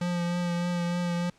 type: tone with vibrato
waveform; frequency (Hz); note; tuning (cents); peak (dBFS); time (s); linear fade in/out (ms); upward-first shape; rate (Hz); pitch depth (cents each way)
square; 174.61; F3; 0; -27; 0.01-1.3; 5; triangle; 3.3; 23
effects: pink hiss -61 dBFS RMS until 1.38 s + low-pass 7000 Hz 12 dB/octave